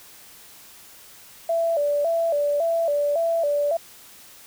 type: tone with vibrato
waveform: sine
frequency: 622.3 Hz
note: D#5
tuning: in tune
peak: -19 dBFS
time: 1.49-3.77 s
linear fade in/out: 5 ms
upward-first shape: square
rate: 1.8 Hz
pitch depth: 120 cents each way
effects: white hiss -47 dBFS RMS until 4.46 s